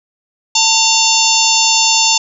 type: harmonic tone with a mistuned harmonic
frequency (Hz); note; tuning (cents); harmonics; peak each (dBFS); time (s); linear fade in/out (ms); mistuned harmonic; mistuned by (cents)
890; A5; +20; 1 / 3 / 4 / 5 / 6 / 7 / 8; -17 / -17 / -17 / -17 / -17 / -17 / -17; 0.55-2.18; 5; 3; +60
effects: none